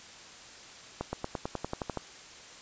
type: accelerating click train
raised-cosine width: 1 ms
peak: -18 dBFS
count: 11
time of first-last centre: 1.01-1.973 s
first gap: 120 ms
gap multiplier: 0.95
effects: white hiss -49 dBFS RMS until 2.61 s + resampled to 16000 Hz